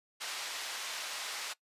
white band-pass noise, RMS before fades -40 dBFS, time 0.2-1.54 s, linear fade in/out 20 ms, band 720 to 5400 Hz, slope 12 dB/octave, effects noise-tail reverb RT60 0.1 s tail -21 dB re dry + resampled to 32000 Hz

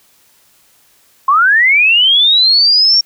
sine linear sweep, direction up, 1046.5 to 5570 Hz, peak -6 dBFS, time 1.28-3.01 s, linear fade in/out 5 ms, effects white hiss -51 dBFS RMS until 3.05 s

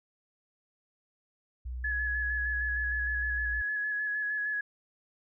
sine tone with pitch glide, 61.74 to 58.78 Hz, B1 to A#1, 0 to +15 cents, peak -34 dBFS, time 1.65-3.62 s, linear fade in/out 10 ms, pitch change -85 cents, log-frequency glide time 3.34-3.5 s
sine tone with vibrato, 1692 Hz, G#6, 32 cents sharp, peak -29 dBFS, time 1.84-4.61 s, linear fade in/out 5 ms, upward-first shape square, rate 6.5 Hz, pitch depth 20 cents each way
effects none

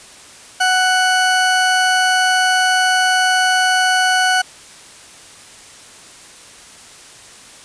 40% pulse tone pair together, 742 / 1484 Hz, F#5 / F#6, +5 / +5 cents, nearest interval octave, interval 1200 cents, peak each -15 / -15 dBFS, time 0.6-4.42 s, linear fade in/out 10 ms, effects white hiss -40 dBFS RMS until 7.64 s + resampled to 22050 Hz

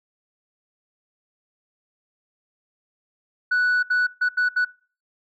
sine tone bursts at uneven times, 1480 Hz, F#6, in tune, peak -15 dBFS, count 5, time 3.51-3.83 / 3.9-4.07 / 4.21-4.29 / 4.37-4.49 / 4.56-4.65 s, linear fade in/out 10 ms, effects noise-tail reverb RT60 0.4 s tail -24 dB re dry + tanh soft clip ceiling -16 dBFS

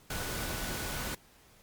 sine tone in noise, 1480 Hz, F#6, in tune, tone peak -45 dBFS, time 0.1-1.15 s, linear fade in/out 5 ms, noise pink, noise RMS -36 dBFS, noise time 0.1-1.15 s, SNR -12 dB, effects pink hiss -60 dBFS RMS until 1.62 s + MP3 96 kbps

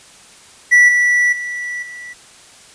triangle tone with level steps, 1956 Hz, B6, 17 cents flat, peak -4 / -9 / -20 / -28 dBFS, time 0.71-2.14 s, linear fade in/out 20 ms, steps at 0.88 / 1.32 / 1.82 s, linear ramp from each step 10 ms, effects white hiss -43 dBFS RMS until 2.74 s + resampled to 22050 Hz

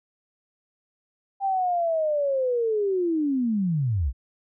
sine linear sweep, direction down, 796 to 54.2 Hz, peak -21 dBFS, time 1.4-4.13 s, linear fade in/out 50 ms, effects none

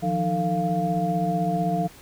sine tone cluster, 161.1 / 176.8 / 305.5 / 447.4 / 697 Hz, E3 / F3 / D#4 / A4 / F5, -39 / +22 / -32 / +29 / -4 cents, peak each -30 / -25 / -32 / -33 / -25 dBFS, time 0.02-1.88 s, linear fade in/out 20 ms, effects pink hiss -48 dBFS RMS until 2.01 s

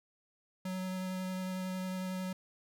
square tone with vibrato, 185.8 Hz, F#3, 7 cents sharp, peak -36 dBFS, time 0.65-2.33 s, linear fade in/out 5 ms, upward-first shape sine, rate 11 Hz, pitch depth 10 cents each way, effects none

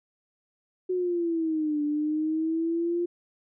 sine exponential two-way sweep, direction down then up, 370 to 293.7 to 349.8 Hz, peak -24 dBFS, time 0.89-3.06 s, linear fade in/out 10 ms, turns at 1.83 s, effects none

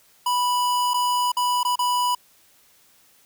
square tone with dropouts, 985 Hz, B5, 5 cents flat, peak -20 dBFS, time 0.26-2.15 s, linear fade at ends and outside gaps 5 ms, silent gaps 0.936-0.941 / 1.319-1.368 / 1.632-1.649 / 1.757-1.79 s, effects white hiss -57 dBFS RMS until 3.25 s

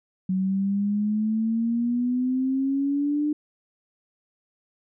sine exponential sweep, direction up, 185.7 to 301.1 Hz, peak -21 dBFS, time 0.29-3.33 s, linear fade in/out 5 ms, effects none

